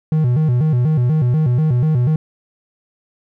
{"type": "tone with vibrato", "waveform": "triangle", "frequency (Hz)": 138.59, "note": "C#3", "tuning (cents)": 0, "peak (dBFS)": -10, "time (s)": [0.12, 2.16], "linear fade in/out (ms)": 2, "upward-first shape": "square", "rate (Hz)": 4.1, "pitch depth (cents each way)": 210, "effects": []}